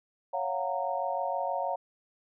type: chord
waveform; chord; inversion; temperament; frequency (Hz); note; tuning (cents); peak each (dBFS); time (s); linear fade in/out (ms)
sine; Gb major seventh; second; just; 555 / 693.7 / 740 / 925; Db5 / F5 / Gb5 / Bb5; +2 / -12 / 0 / -14; -34; 0.33-1.76; 10
effects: none